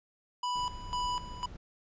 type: tone with tremolo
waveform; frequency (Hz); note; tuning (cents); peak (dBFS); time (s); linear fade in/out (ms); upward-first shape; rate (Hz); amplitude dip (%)
square; 987.8; B5; 0; -31; 0.43-1.46; 5; square; 2; 80
type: noise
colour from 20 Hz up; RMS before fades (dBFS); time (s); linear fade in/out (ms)
brown; -44; 0.55-1.57; 10
effects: resampled to 16000 Hz